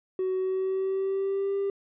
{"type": "tone with pitch glide", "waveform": "triangle", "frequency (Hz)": [374, 396.2], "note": ["F#4", "G4"], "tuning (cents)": [19, 18], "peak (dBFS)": -22, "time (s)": [0.19, 1.7], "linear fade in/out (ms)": 2, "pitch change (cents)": 99, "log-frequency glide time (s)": [0.36, 1.56], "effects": ["tanh soft clip ceiling -21 dBFS", "resampled to 8000 Hz"]}